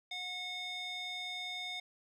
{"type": "tone with band-pass filter", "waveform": "square", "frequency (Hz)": 727, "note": "F#5", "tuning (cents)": -31, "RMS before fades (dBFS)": -41, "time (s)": [0.11, 1.8], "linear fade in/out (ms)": 5, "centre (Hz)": 3100, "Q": 6.5, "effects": []}